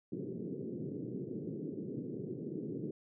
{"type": "band-pass noise", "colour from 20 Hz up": "white", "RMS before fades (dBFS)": -41, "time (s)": [0.12, 2.91], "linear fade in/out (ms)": 5, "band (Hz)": [120, 420], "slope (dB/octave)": 48, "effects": []}